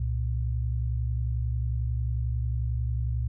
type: tone pair together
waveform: sine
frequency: 65.41 / 116.54 Hz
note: C2 / A#2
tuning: 0 / 0 cents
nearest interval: minor seventh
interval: 1000 cents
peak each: -27 / -29 dBFS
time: 0-3.28 s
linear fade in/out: 5 ms
effects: none